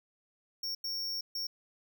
square tone bursts at uneven times, 5500 Hz, F8, 27 cents flat, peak -34 dBFS, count 3, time 0.63-0.75 / 0.84-1.21 / 1.35-1.47 s, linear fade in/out 5 ms, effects none

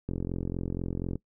click train, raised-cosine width 3 ms, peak -19 dBFS, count 48, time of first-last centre 0.09-1.156 s, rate 44.1 Hz, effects noise-tail reverb RT60 0.1 s tail -22 dB re dry

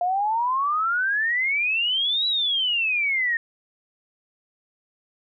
sine exponential two-way sweep, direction up then down, 696 to 3951 to 1825 Hz, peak -20 dBFS, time 0.01-3.37 s, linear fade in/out 2 ms, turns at 2.27 s, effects none

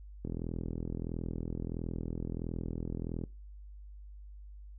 click train, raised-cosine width 3 ms, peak -24 dBFS, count 125, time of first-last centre 0.25-3.238 s, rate 41.5 Hz, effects noise-tail reverb RT60 0.3 s tail -23 dB re dry + added 50 Hz sine -46 dBFS peak until 4.78 s

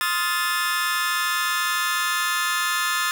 sawtooth chord, F dominant seventh, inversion second, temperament just, 1047.7 / 1257.2 / 1396.9 / 1746.1 Hz, C6 / Eb6 / F6 / A6, +2 / +18 / 0 / -14 cents, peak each -26 / -23 / -25 / -21 dBFS, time 0.01-3.11 s, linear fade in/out 0 ms, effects none

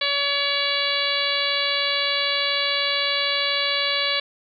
harmonic tone, 567 Hz, C#5, 39 cents sharp, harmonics 1 / 2 / 3 / 4 / 5 / 6 / 7 / 8, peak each -30 / -31 / -30 / -27 / -29 / -27 / -26 / -31 dBFS, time 0.01-4.2 s, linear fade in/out 5 ms, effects none

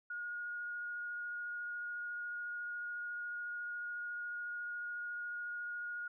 sine tone with vibrato, 1437 Hz, F6, 49 cents sharp, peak -39 dBFS, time 0.1-6.08 s, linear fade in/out 5 ms, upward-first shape sine, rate 14 Hz, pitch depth 9 cents each way, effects none

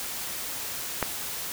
click, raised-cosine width 0.5 ms, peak -9 dBFS, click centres 1.027 s, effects white hiss -34 dBFS RMS until 1.52 s

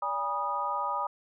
sine tone cluster, 578 / 814 / 969 / 1237 Hz, D5 / G#5 / B5 / D#6, -28 / -35 / -33 / -10 cents, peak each -39 / -35 / -32 / -32 dBFS, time 0.02-1.07 s, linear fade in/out 5 ms, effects none

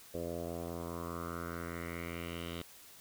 10% pulse tone with low-pass filter sweep, 84.9 Hz, F2, 48 cents flat, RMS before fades -41 dBFS, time 0.14-2.62 s, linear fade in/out 5 ms, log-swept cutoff 540 to 3500 Hz, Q 3.6, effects white hiss -56 dBFS RMS until 3 s

